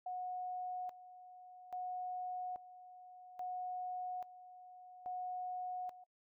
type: tone with tremolo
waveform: sine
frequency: 730 Hz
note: F#5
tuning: 24 cents flat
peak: -39 dBFS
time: 0.06-6.04 s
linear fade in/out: 5 ms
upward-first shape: square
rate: 0.6 Hz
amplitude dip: 80%
effects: noise-tail reverb RT60 0.1 s tail -19 dB re dry